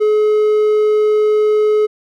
triangle tone, 425.6 Hz, G#4, 42 cents sharp, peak -8 dBFS, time 0-1.87 s, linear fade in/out 20 ms, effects none

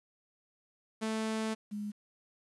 sawtooth / sine tone pair in turn, 220 / 207.7 Hz, A3 / G#3, 0 / 0 cents, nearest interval minor second, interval 100 cents, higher first, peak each -28 / -35 dBFS, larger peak first, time 1.01-1.55 / 1.71-1.92 s, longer first, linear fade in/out 20 ms, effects resampled to 24000 Hz + 10-bit

